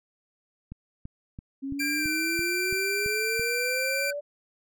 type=click train; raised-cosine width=5 ms; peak=-26 dBFS; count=9; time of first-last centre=0.72-3.396 s; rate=2.99 Hz
type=exponential sweep; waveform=sine; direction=up; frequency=269.3 to 587.3 Hz; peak=-30 dBFS; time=1.62-4.21 s; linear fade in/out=20 ms
type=tone; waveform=sawtooth; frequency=2358 Hz; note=D7; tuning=6 cents sharp; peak=-24 dBFS; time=1.79-4.11 s; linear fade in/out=10 ms
type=tone with pitch glide; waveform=triangle; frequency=1612 to 1521.5 Hz; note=G6 to F#6; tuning=+48 to +48 cents; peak=-31 dBFS; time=1.8-4.13 s; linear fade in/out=10 ms; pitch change=-100 cents; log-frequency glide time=1.97-2.09 s
effects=none